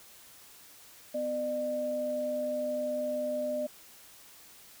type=tone pair together; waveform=sine; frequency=251.3 / 602 Hz; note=B3 / D5; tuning=+30 / +43 cents; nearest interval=octave + minor third; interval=1513 cents; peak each=-38 / -30 dBFS; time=1.14-3.67 s; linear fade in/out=10 ms; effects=white hiss -54 dBFS RMS until 4.8 s